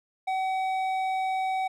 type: tone with hard clipping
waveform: sine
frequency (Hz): 758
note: F#5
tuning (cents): +42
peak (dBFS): -27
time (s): 0.27-1.68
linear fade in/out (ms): 10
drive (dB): 8
effects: none